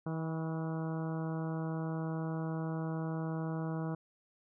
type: harmonic tone with a mistuned harmonic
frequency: 160.8 Hz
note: E3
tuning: 43 cents flat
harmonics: 1 / 2 / 3 / 4 / 5 / 6 / 7 / 8 / 9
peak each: -35 / -41 / -45 / -47 / -49 / -51 / -52 / -53 / -54 dBFS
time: 0.06-3.95 s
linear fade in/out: 5 ms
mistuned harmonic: 6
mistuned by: +36 cents
effects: none